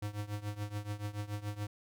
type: tone with tremolo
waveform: square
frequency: 103.83 Hz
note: G#2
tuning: in tune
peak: -34 dBFS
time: 0.02-1.67 s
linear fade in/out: 5 ms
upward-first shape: triangle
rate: 7 Hz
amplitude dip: 90%
effects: none